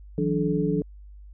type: tone cluster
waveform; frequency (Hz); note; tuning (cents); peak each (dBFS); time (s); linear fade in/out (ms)
sine; 160.3 / 181.7 / 291.6 / 430.8; E3 / F#3 / D4 / A4; -48 / -31 / -12 / -37; -27; 0.18-0.82; 2
effects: added 50 Hz sine -42 dBFS peak until 1.33 s